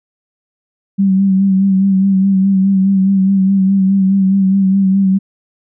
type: tone with vibrato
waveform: sine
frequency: 193.1 Hz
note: G3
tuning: 26 cents flat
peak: -8 dBFS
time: 0.98-5.19 s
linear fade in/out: 20 ms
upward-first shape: sine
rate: 4.8 Hz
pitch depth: 38 cents each way
effects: none